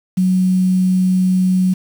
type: tone with quantisation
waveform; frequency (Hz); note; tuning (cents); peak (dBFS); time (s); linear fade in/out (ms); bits
sine; 185; F#3; 0; -11; 0.17-1.74; 10; 6
effects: none